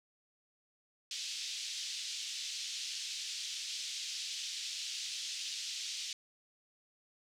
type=band-pass noise; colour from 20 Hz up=pink; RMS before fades=-41 dBFS; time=1.11-6.13 s; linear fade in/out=2 ms; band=3100 to 6600 Hz; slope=24 dB/octave; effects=none